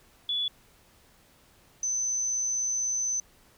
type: tone pair in turn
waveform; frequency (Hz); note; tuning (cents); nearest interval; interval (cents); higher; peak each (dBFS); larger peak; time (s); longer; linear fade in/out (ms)
sine; 3426 / 6104; A7 / G8; -47 / -47; minor seventh; 1000; second; -26; neither; 0.29-0.48 / 1.83-3.2; second; 2
effects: pink hiss -60 dBFS RMS until 3.57 s